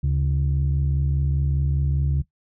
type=tone pair together; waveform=sine; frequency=73.42 / 138.39 Hz; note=D2 / C#3; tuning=0 / -3 cents; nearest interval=major seventh; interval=1097 cents; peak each=-20 dBFS; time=0.03-2.22 s; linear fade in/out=10 ms; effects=noise-tail reverb RT60 0.1 s tail -17 dB re dry + tanh soft clip ceiling -14 dBFS